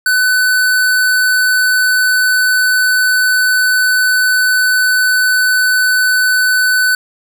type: tone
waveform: square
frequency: 1504 Hz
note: F#6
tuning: 28 cents sharp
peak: -10 dBFS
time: 0.06-6.95 s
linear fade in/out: 2 ms
effects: none